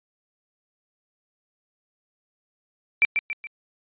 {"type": "tone with echo", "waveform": "sine", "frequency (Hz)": 2337, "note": "D7", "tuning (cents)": -9, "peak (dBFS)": -12, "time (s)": [3.02, 3.05], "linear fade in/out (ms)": 0, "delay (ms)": 140, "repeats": 3, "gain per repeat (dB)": -7, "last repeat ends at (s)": 3.47, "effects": ["tanh soft clip ceiling -11 dBFS", "resampled to 8000 Hz"]}